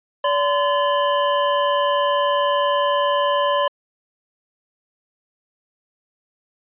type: tone pair together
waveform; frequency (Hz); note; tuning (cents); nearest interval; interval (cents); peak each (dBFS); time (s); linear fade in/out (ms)
square; 575 / 1024.5; D5 / C6; -37 / -37; minor seventh; 1000; -20; 0.24-3.68; 5
effects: resampled to 8000 Hz